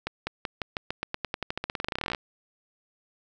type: accelerating click train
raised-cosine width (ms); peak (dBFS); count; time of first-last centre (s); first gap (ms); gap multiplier
0.3; -13; 30; 0.07-2.148; 200; 0.91
effects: none